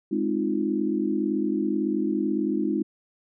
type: chord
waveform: sine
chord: F minor seventh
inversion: first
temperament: equal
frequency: 207.7 / 261.6 / 311.1 / 349.2 Hz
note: Ab3 / C4 / Eb4 / F4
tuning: 0 / 0 / 0 / 0 cents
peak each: -28 / -30 / -26 / -29 dBFS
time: 0.11-2.83 s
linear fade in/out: 10 ms
effects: none